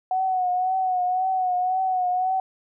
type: tone with vibrato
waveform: sine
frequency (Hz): 740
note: F#5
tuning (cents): 0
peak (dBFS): -20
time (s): 0.11-2.4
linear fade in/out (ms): 2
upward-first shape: triangle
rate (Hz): 1.9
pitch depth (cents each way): 51
effects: none